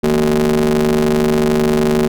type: ring-modulated tone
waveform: 35% pulse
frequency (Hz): 73.42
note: D2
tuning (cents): 0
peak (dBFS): -7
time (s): 0.03-2.08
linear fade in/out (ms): 10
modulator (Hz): 305
effects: none